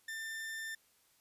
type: tone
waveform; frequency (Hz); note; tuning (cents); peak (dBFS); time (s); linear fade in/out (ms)
40% pulse; 1789; A6; +28; -39; 0.08-0.75; 5
effects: white hiss -70 dBFS RMS until 1.2 s + resampled to 32000 Hz